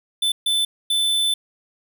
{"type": "tone bursts at uneven times", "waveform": "square", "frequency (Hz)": 3520, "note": "A7", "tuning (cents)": 0, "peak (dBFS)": -18, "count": 3, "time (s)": [[0.22, 0.32], [0.46, 0.65], [0.9, 1.34]], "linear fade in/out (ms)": 5, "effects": []}